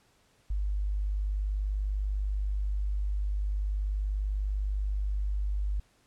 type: tone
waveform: sine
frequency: 50.2 Hz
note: G1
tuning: 42 cents sharp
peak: -27 dBFS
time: 0.5-5.8 s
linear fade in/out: 5 ms
effects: pink hiss -66 dBFS RMS until 6.06 s + low-pass 10000 Hz 12 dB/octave